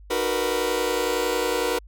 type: chord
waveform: sawtooth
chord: B major seventh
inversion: first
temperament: just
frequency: 308.7 / 370.4 / 463 / 493.9 Hz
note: D#4 / F#4 / A#4 / B4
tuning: -14 / +2 / -12 / 0 cents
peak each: -28 / -25 / -22 / -22 dBFS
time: 0.1-1.79 s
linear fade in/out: 10 ms
effects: added 50 Hz sine -43 dBFS peak until 1.87 s